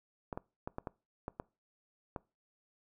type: clicks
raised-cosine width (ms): 1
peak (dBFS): -24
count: 8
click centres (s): 0.328 / 0.375 / 0.675 / 0.784 / 0.872 / 1.281 / 1.399 / 2.162
effects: noise-tail reverb RT60 0.3 s tail -23 dB re dry